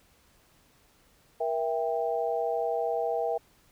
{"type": "chord", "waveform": "sine", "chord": "E diminished", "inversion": "second", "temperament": "just", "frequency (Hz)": [474.7, 659.3, 791.1], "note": ["Bb4", "E5", "G5"], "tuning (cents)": [31, 0, 16], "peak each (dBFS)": [-30, -30, -32], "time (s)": [1.4, 3.38], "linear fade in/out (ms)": 10, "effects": ["pink hiss -63 dBFS RMS until 3.71 s"]}